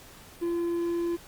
triangle tone with quantisation, 342.2 Hz, F4, 35 cents flat, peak -24 dBFS, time 0.41-1.17 s, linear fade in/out 20 ms, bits 9, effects pink hiss -50 dBFS RMS until 1.27 s + Opus 48 kbps

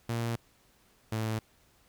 sawtooth tone pair in turn, 116.54 / 110.28 Hz, A#2 / A2, 0 / +4 cents, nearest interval minor second, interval 96 cents, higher first, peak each -26 dBFS, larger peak neither, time 0.09-0.36 / 1.12-1.39 s, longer neither, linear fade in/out 5 ms, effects pink hiss -65 dBFS RMS until 1.88 s

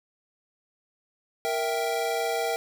square chord, E diminished, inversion second, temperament equal, 466.2 / 659.3 / 784 Hz, Bb4 / E5 / G5, 0 / 0 / 0 cents, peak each -30 / -31 / -31 dBFS, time 1.45-2.56 s, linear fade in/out 0 ms, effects none

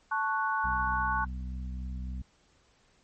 sine chord, F# minor, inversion first, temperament equal, 880 / 1108.7 / 1480 Hz, A5 / C#6 / F#6, 0 / 0 / 0 cents, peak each -31 dBFS, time 0.11-1.25 s, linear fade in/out 10 ms
harmonic tone, 63.6 Hz, C2, 48 cents flat, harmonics 1 / 2 / 3 / 4, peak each -34 / -47 / -44 / -51 dBFS, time 0.64-2.22 s, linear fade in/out 5 ms
effects pink hiss -66 dBFS RMS until 3.03 s + MP3 32 kbps

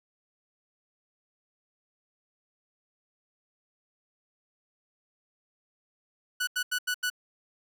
sawtooth tone bursts, 1480 Hz, F#6, in tune, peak -23 dBFS, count 5, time 6.4-7.101 s, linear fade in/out 10 ms, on 73 ms, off 84 ms, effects none

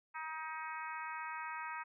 harmonic tone, 315.8 Hz, D#4, 26 cents sharp, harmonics 3 / 4 / 5 / 6 / 7 / 8, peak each -44 / -46 / -48 / -50 / -51 / -52 dBFS, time 0.14-1.84 s, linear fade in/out 20 ms, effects none

